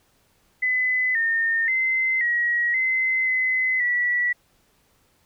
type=tone with pitch steps; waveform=sine; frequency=2014 / 1825 / 2063 / 1905 / 2054 / 2035 / 1948 Hz; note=B6 / A#6 / C7 / A#6 / C7 / C7 / B6; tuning=+33 / -37 / -25 / +37 / -33 / -49 / -24 cents; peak=-19 dBFS; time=0.62-4.33 s; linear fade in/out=10 ms; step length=530 ms; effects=pink hiss -63 dBFS RMS until 5.25 s